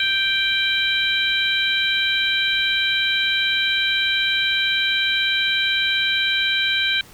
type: harmonic tone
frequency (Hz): 784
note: G5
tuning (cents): 0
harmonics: 2 / 3 / 4 / 5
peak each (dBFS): -23 / -23 / -23 / -23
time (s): 0-7.01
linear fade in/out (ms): 2
effects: pink hiss -46 dBFS RMS until 7.13 s